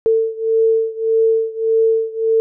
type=beating tone pair; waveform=sine; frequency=447.5 / 449.2 Hz; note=A4 / A4; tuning=+29 / +36 cents; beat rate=1.7 Hz; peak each=-15 / -17 dBFS; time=0.06-2.4 s; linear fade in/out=0 ms; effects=none